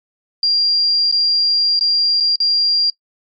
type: tone with dropouts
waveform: sine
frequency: 4773 Hz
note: D8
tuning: 27 cents sharp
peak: -12 dBFS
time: 0.43-2.9 s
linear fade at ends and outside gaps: 2 ms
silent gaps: 1.114-1.124 / 1.793-1.809 / 2.202-2.206 / 2.358-2.402 s
effects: noise-tail reverb RT60 0.1 s tail -22 dB re dry + MP3 96 kbps